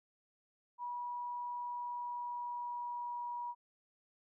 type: tone with pitch glide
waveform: sine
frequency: 970 to 962.7 Hz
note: B5 to B5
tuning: -31 to -45 cents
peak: -38 dBFS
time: 0.78-3.55 s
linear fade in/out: 50 ms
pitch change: -14 cents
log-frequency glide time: 1.53-3.32 s
effects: none